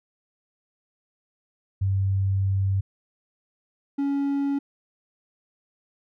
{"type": "tone pair in turn", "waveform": ["sine", "triangle"], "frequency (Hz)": [97, 280], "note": ["G2", "C#4"], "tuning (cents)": [-18, 18], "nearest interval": "octave + tritone", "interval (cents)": 1836, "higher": "second", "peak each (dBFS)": -20, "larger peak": "neither", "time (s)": [[1.81, 2.81], [3.98, 4.59]], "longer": "first", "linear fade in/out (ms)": 10, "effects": []}